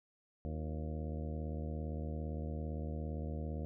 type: harmonic tone with a mistuned harmonic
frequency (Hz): 77.6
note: D#2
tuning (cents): -4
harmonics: 1 / 2 / 3 / 4 / 5 / 6 / 7 / 8 / 9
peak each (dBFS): -39 / -44 / -46 / -51 / -54 / -51 / -51 / -58 / -56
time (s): 0.45-3.65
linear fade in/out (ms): 0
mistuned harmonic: 5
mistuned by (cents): -110
effects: none